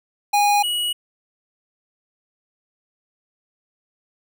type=tone pair in turn; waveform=square; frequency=821 / 2915 Hz; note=G#5 / F#7; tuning=-20 / -26 cents; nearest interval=octave + minor seventh; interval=2194 cents; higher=second; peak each=-15 / -21 dBFS; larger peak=first; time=0.33-0.63 / 0.63-0.93 s; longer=neither; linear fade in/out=10 ms; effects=none